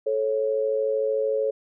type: tone pair together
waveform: sine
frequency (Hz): 435.7 / 549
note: A4 / C#5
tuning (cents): -17 / -17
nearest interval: major third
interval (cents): 400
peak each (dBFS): -24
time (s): 0.06-1.51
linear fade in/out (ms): 10
effects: none